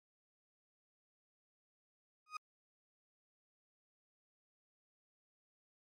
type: tone with exponential growth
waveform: 35% pulse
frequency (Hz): 1244.5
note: D#6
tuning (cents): 0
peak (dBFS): -35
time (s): 2.26-2.37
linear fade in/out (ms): 5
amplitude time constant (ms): 23
effects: low-pass 6000 Hz 12 dB/octave + MP3 96 kbps